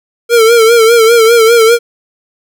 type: tone with vibrato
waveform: square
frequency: 457.8 Hz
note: A#4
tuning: 31 cents flat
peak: -4 dBFS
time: 0.29-1.79 s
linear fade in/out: 50 ms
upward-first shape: sine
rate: 5 Hz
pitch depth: 67 cents each way
effects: none